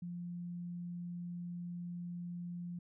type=tone; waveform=sine; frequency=174.61 Hz; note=F3; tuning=in tune; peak=-40 dBFS; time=0.02-2.79 s; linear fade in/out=5 ms; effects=none